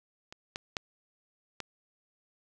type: clicks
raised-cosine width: 0.2 ms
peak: -27 / -18 / -14 / -19 dBFS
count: 4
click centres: 0.325 / 0.559 / 0.768 / 1.603 s
effects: none